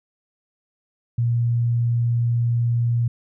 sine tone, 118.4 Hz, A#2, 27 cents sharp, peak -17 dBFS, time 1.18-3.08 s, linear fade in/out 5 ms, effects none

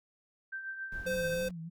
sine tone with tremolo, 1563 Hz, G6, 6 cents flat, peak -35 dBFS, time 0.52-1.35 s, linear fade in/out 10 ms, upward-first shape triangle, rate 7.3 Hz, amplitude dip 60%
brown noise, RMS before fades -46 dBFS, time 0.92-1.51 s, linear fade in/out 2 ms
sine tone with vibrato, 174.61 Hz, F3, in tune, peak -39 dBFS, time 1.05-1.7 s, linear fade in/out 20 ms, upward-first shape sine, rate 3.1 Hz, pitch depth 130 cents each way
square tone, 516 Hz, C5, 24 cents flat, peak -32 dBFS, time 1.06-1.49 s, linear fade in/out 10 ms
effects none

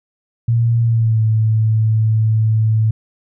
sine tone with pitch glide, 116.54 to 110 Hz, A#2 to A2, 0 to 0 cents, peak -11 dBFS, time 0.48-2.91 s, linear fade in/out 5 ms, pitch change -100 cents, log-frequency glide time 0.82-1.22 s, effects none

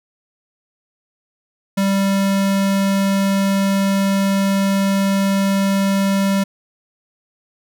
square tone, 196 Hz, G3, in tune, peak -15 dBFS, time 1.77-6.44 s, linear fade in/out 10 ms, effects none

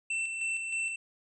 square tone with tremolo, 2683 Hz, E7, 30 cents sharp, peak -30 dBFS, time 0.1-0.96 s, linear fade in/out 5 ms, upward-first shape square, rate 3.2 Hz, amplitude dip 40%, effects resampled to 22050 Hz

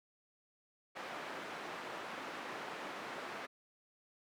white band-pass noise, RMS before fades -45 dBFS, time 0.95-3.47 s, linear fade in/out 20 ms, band 250 to 1600 Hz, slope 12 dB/octave, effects none

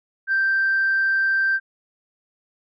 sine tone, 1568 Hz, G6, in tune, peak -16 dBFS, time 0.27-1.6 s, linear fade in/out 50 ms, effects tanh soft clip ceiling -13 dBFS

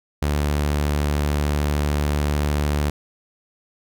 sawtooth tone, 73.42 Hz, D2, in tune, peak -15 dBFS, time 0.22-2.9 s, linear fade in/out 5 ms, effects none

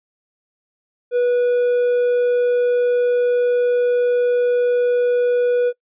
triangle tone, 488.4 Hz, B4, 19 cents flat, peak -12 dBFS, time 1.11-5.73 s, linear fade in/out 50 ms, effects noise-tail reverb RT60 0.1 s tail -23 dB re dry + resampled to 8000 Hz

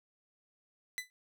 sawtooth tone with exponential decay, 2000 Hz, B6, 21 cents sharp, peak -28 dBFS, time 0.98-1.1 s, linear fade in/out 0 ms, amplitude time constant 24 ms, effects none

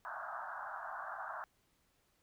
white band-pass noise, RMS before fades -44 dBFS, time 0.05-1.44 s, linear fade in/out 0 ms, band 630 to 1600 Hz, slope 96 dB/octave, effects pink hiss -75 dBFS RMS until 2.22 s

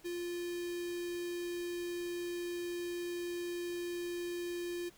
square tone with notch filter, 349.2 Hz, F4, in tune, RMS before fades -39 dBFS, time 0.04-4.9 s, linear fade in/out 20 ms, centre 1100 Hz, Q 1.6, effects pink hiss -62 dBFS RMS until 4.97 s

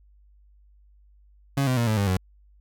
30% pulse tone with pitch steps, 138.59 / 127.82 / 117.89 / 108.74 / 100.29 / 92.5 Hz, C#3 / C3 / A#2 / A2 / G2 / F#2, 0 / -40 / +20 / -20 / +40 / 0 cents, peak -18 dBFS, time 1.57-2.17 s, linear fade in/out 5 ms, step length 100 ms, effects added 50 Hz sine -53 dBFS peak until 2.6 s

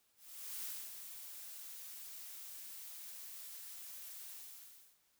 blue noise with ADSR envelope, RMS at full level -43 dBFS, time 0.16-4.99 s, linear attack 480 ms, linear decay 270 ms, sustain -7 dB, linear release 680 ms, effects white hiss -75 dBFS RMS until 5.19 s

